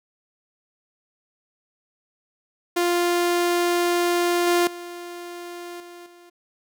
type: tone with level steps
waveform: sawtooth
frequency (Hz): 349.2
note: F4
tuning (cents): 0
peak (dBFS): -15 / -13 / -30 / -36 / -43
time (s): 2.76-6.3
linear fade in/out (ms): 10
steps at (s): 4.47 / 4.67 / 5.8 / 6.06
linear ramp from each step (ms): 2
effects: none